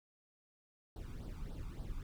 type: noise with flanger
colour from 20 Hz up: brown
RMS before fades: -44 dBFS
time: 0.96-2.03 s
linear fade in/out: 2 ms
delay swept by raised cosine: 0.21 to 0.87 ms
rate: 3.5 Hz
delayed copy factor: +0.8
effects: none